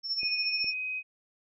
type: tone with tremolo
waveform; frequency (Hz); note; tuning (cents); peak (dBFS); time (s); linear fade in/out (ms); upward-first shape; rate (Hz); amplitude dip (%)
sine; 5400; E8; +41; -26; 0.03-0.74; 50; sine; 14; 65
type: tone with pitch glide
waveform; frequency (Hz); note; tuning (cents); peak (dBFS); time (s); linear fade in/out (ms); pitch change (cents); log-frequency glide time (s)
sine; 2489 to 2518; D#7 to D#7; 0 to +20; -31; 0.18-1.03; 50; +20; 0.38-0.83
type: clicks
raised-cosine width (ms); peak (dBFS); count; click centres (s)
2; -34; 2; 0.232 / 0.644
effects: none